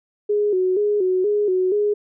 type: tone with vibrato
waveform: sine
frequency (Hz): 392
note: G4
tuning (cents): 0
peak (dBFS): -16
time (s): 0.29-1.94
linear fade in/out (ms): 10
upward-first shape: square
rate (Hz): 2.1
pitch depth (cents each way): 100
effects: none